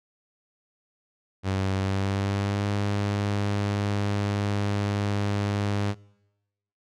sawtooth tone with pitch glide, 96.1 to 101.7 Hz, G2 to G#2, -34 to -36 cents, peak -20 dBFS, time 1.43-5.95 s, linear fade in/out 50 ms, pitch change +98 cents, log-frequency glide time 1.77-2.67 s, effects noise-tail reverb RT60 1.0 s tail -25 dB re dry + low-pass 6000 Hz 12 dB/octave

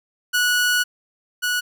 sawtooth tone pair in turn, 1468 / 1468 Hz, F#6 / F#6, -14 / -14 cents, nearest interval unison, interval 0 cents, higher neither, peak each -13 / -16 dBFS, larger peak first, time 0.33-0.84 / 1.42-1.61 s, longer first, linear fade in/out 20 ms, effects none

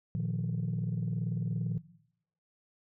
sine chord, Bb suspended fourth, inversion none, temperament equal with one note detuned, 116.54 / 154.13 / 174.61 Hz, Bb2 / Eb3 / F3, 0 / -16 / 0 cents, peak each -33 / -33 / -33 dBFS, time 0.15-1.78 s, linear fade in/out 0 ms, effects noise-tail reverb RT60 0.7 s tail -18 dB re dry + tanh soft clip ceiling -25 dBFS

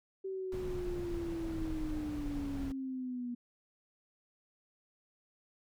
sine linear sweep, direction down, 385.5 to 240 Hz, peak -36 dBFS, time 0.24-3.35 s, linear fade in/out 10 ms
brown noise, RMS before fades -41 dBFS, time 0.52-2.72 s, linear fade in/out 2 ms
effects none

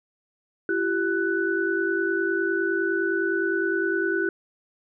sine tone cluster, 338.7 / 388.5 / 1489 Hz, E4 / G4 / F#6, +47 / -16 / +11 cents, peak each -26 dBFS, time 0.69-4.29 s, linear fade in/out 2 ms, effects none

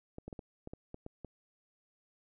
clicks, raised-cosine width 2 ms, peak -30 dBFS, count 9, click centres 0.184 / 0.28 / 0.328 / 0.392 / 0.674 / 0.735 / 0.944 / 1.064 / 1.247 s, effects none

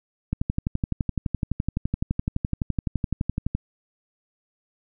click train, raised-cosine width 5 ms, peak -11 dBFS, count 39, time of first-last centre 0.33-3.55 s, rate 11.8 Hz, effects none

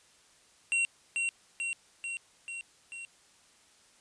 square tone with echo, 2740 Hz, F7, 34 cents flat, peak -26 dBFS, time 0.72-0.85 s, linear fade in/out 0 ms, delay 440 ms, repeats 5, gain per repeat -3 dB, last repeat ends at 3.05 s, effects white hiss -62 dBFS RMS until 4 s + resampled to 22050 Hz

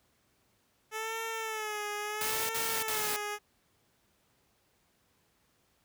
10% pulse tone with vibrato, 433.3 Hz, A4, 27 cents flat, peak -26 dBFS, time 0.91-3.39 s, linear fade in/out 50 ms, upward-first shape sine, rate 0.74 Hz, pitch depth 74 cents each way
white noise bursts, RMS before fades -34 dBFS, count 3, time 2.21-3.162 s, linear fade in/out 0 ms, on 280 ms, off 56 ms
effects pink hiss -71 dBFS RMS until 5.84 s + high-pass 60 Hz 12 dB/octave

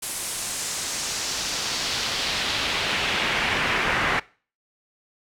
brown noise with band-pass filter sweep, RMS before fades -26 dBFS, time 0.02-4.2 s, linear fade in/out 10 ms, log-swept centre 10000 to 1800 Hz, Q 1.5, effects noise-tail reverb RT60 0.4 s tail -22 dB re dry

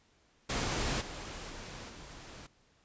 pink noise with level steps, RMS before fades -33 / -43 / -45 / -49 dBFS, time 0.49-2.47 s, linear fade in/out 10 ms, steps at 1 / 1.49 / 1.88 s, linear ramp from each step 20 ms, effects pink hiss -68 dBFS RMS until 2.84 s + resampled to 16000 Hz

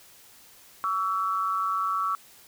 sine tone pair together, 1133.6 / 1324 Hz, C#6 / E6, +38 / +7 cents, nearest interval minor third, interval 269 cents, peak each -27 dBFS, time 0.84-2.15 s, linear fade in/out 0 ms, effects white hiss -53 dBFS RMS until 2.47 s

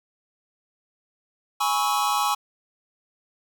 square chord, C# minor seventh, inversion second, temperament equal with one note detuned, 830.6 / 987.8 / 1108.7 / 1301.1 Hz, G#5 / B5 / C#6 / E6, 0 / 0 / 0 / -23 cents, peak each -26 / -30 / -26 / -29 dBFS, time 1.6-2.35 s, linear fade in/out 10 ms, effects none

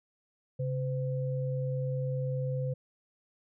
sine tone pair together, 135.08 / 510 Hz, C#3 / C5, -44 / -44 cents, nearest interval octave + major seventh, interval 2300 cents, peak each -30 / -36 dBFS, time 0.59-2.74 s, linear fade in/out 10 ms, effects none

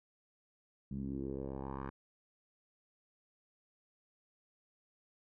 10% pulse tone with low-pass filter sweep, 67.4 Hz, C#2, 48 cents flat, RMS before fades -41 dBFS, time 0.91-1.9 s, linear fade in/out 5 ms, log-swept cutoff 180 to 1400 Hz, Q 2.9, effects none

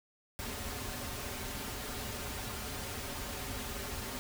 pink noise with comb filter, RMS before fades -40 dBFS, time 0.39-4.19 s, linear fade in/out 0 ms, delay 6.1 ms, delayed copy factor -0.65, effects none

